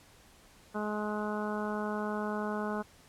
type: harmonic tone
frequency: 210.7 Hz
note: G#3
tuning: 25 cents sharp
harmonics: 1 / 2 / 3 / 4 / 5 / 6 / 7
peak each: -35 / -38 / -40 / -41 / -42 / -43 / -43 dBFS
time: 0.74-2.83 s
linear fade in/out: 20 ms
effects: pink hiss -59 dBFS RMS until 3.08 s + low-pass 12000 Hz 12 dB/octave